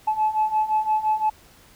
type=beating tone pair; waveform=sine; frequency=859 / 864.8 Hz; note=A5 / A5; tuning=-42 / -30 cents; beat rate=5.8 Hz; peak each=-23 / -20 dBFS; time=0.07-1.3 s; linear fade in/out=10 ms; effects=tanh soft clip ceiling -13 dBFS + pink hiss -52 dBFS RMS until 1.75 s